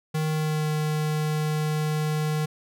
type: tone with pitch glide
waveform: square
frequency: 155.56 to 153.24 Hz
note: D#3 to D#3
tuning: 0 to -26 cents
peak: -24 dBFS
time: 0.14-2.46 s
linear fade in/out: 10 ms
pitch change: -26 cents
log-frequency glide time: 0.3-0.68 s
effects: none